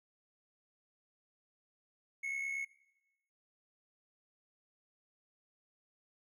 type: tone with amplitude modulation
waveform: triangle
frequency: 2191 Hz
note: C#7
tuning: 21 cents flat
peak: -32 dBFS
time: 2.23-2.65 s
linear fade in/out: 10 ms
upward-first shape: sine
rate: 68.6 Hz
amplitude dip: 55%
effects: noise-tail reverb RT60 1.0 s tail -20 dB re dry